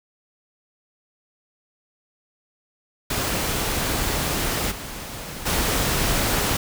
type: noise with level steps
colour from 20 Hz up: pink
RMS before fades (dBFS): -24 / -34 / -22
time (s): 3.1-6.57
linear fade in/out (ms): 5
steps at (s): 4.7 / 5.45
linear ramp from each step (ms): 20
effects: none